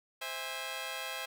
10% pulse chord, C augmented, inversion none, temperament just, 523.3 / 654.1 / 817.6 Hz, C5 / E5 / G#5, 0 / -14 / -27 cents, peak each -34 dBFS, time 0.21-1.26 s, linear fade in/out 10 ms, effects none

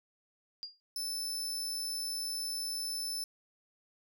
sine tone with exponential decay, 4813 Hz, D8, 42 cents sharp, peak -35 dBFS, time 0.63-0.8 s, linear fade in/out 0 ms, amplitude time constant 35 ms
sawtooth tone, 5274 Hz, E8, in tune, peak -32 dBFS, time 0.96-3.24 s, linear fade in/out 2 ms
effects none

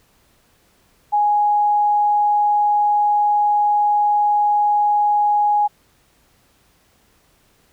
sine tone, 830.6 Hz, G#5, in tune, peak -13 dBFS, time 1.12-5.68 s, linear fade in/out 20 ms, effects pink hiss -58 dBFS RMS until 7.72 s

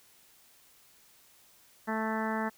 harmonic tone, 220 Hz, A3, in tune, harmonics 1 / 2 / 3 / 4 / 5 / 6 / 7 / 8 / 9, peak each -33 / -39 / -39 / -36 / -41 / -41 / -43 / -39 / -46 dBFS, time 1.87-2.5 s, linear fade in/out 20 ms, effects white hiss -61 dBFS RMS until 2.57 s

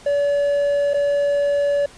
triangle tone with dropouts, 572 Hz, D5, 46 cents flat, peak -14 dBFS, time 0.06-1.86 s, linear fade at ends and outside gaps 5 ms, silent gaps 0.936-0.942 s, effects pink hiss -45 dBFS RMS until 1.97 s + resampled to 22050 Hz

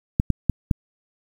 clicks, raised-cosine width 5 ms, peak -5 dBFS, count 4, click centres 0.199 / 0.303 / 0.497 / 0.712 s, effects 7-bit

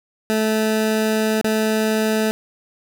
20% pulse tone with dropouts, 218 Hz, A3, 16 cents flat, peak -12 dBFS, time 0.3-2.31 s, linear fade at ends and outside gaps 0 ms, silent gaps 1.413-1.444 s, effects none

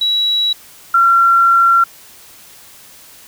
sine tone pair in turn, 3900 / 1367 Hz, B7 / F6, -23 / -37 cents, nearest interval octave + tritone, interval 1814 cents, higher first, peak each -12 / -7 dBFS, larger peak second, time 0.01-0.53 / 0.94-1.84 s, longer second, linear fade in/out 5 ms, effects white hiss -41 dBFS RMS until 3.27 s

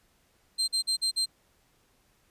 35% pulse tone bursts, 4152 Hz, C8, 14 cents flat, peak -23 dBFS, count 5, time 0.58-1.26 s, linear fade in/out 20 ms, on 100 ms, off 45 ms, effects pink hiss -67 dBFS RMS until 2.3 s + resampled to 32000 Hz

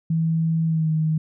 sine tone with pitch glide, 162.6 to 157.24 Hz, E3 to D#3, -23 to +19 cents, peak -18 dBFS, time 0.1-1.18 s, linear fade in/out 5 ms, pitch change -58 cents, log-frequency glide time 0.66-0.9 s, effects none

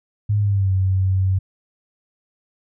sine tone with pitch glide, 103.83 to 94.66 Hz, G#2 to F#2, 0 to +40 cents, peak -15 dBFS, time 0.29-1.39 s, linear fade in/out 10 ms, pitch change -160 cents, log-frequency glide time 0.39-0.72 s, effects none

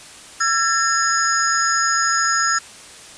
sine tone cluster, 1343 / 1652 / 1801 / 5090 / 6730 Hz, E6 / G#6 / A6 / D#8 / G#8, +32 / -10 / +40 / +39 / +22 cents, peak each -19 / -23 / -25 / -25 / -22 dBFS, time 0.4-2.59 s, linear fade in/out 10 ms, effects white hiss -40 dBFS RMS until 3.17 s + resampled to 22050 Hz

